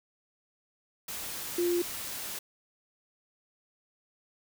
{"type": "tone in noise", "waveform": "sine", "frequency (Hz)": 349.2, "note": "F4", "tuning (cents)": 0, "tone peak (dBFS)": -25, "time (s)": [1.58, 1.82], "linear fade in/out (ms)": 5, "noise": "white", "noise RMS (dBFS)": -38, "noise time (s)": [1.08, 2.39], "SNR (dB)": 10, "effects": []}